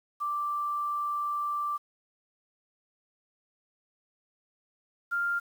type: tone pair in turn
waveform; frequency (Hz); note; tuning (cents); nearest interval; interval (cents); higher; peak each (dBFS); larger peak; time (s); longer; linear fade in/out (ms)
sine; 1174.7 / 1397; D6 / F6; 0 / 0; minor third; 300; second; -28 / -26; second; 0.2-1.78 / 5.11-5.4; first; 20
effects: 9-bit